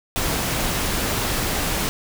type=noise; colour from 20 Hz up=pink; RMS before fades=-23 dBFS; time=0.16-1.89 s; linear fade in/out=0 ms; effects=none